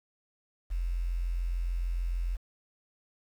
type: tone with quantisation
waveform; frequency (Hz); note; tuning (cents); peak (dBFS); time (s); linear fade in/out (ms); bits
sine; 43.39; F1; -10; -28; 0.7-2.37; 20; 9
effects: none